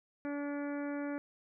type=harmonic tone; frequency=287.5 Hz; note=D4; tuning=37 cents flat; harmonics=1 / 2 / 3 / 4 / 5 / 6 / 7 / 8; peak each=-36 / -42 / -50 / -53 / -49 / -52 / -56 / -56 dBFS; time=0.25-1.18 s; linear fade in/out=0 ms; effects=none